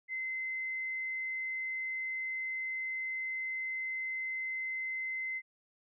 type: tone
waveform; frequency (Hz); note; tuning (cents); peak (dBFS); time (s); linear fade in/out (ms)
sine; 2060; C7; -28; -34; 0.08-5.42; 50
effects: none